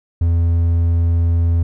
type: tone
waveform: triangle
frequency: 84.4 Hz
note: E2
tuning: 41 cents sharp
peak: -10 dBFS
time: 0.21-1.63 s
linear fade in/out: 5 ms
effects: none